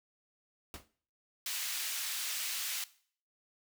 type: noise with exponential decay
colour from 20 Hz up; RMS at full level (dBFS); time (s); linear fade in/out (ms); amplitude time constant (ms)
pink; -41; 0.74-0.88; 1; 30
type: high-pass noise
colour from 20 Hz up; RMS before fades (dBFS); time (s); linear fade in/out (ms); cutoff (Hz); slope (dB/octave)
pink; -37; 1.46-2.84; 2; 2500; 12
effects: noise-tail reverb RT60 0.5 s tail -18 dB re dry